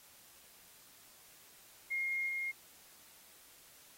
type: tone with level steps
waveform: sine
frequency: 2136 Hz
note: C7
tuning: 35 cents sharp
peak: -33 / -35 dBFS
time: 1.9-2.52 s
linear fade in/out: 20 ms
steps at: 2.29 s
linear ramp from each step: 2 ms
effects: white hiss -60 dBFS RMS until 3.97 s + AAC 48 kbps